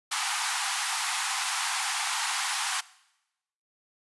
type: high-pass noise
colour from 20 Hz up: pink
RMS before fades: -29 dBFS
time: 0.11-2.81 s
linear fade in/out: 10 ms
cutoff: 760 Hz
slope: 96 dB/octave
effects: noise-tail reverb RT60 0.9 s tail -20 dB re dry + resampled to 24000 Hz